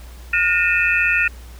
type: tone cluster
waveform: sine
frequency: 1430 / 1829 / 2454 / 2630 Hz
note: F6 / A#6 / D#7 / E7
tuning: +41 / -33 / -25 / -5 cents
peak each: -20 dBFS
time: 0.33-1.28 s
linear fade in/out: 5 ms
effects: added 60 Hz sine -35 dBFS peak until 1.59 s + pink hiss -46 dBFS RMS until 1.59 s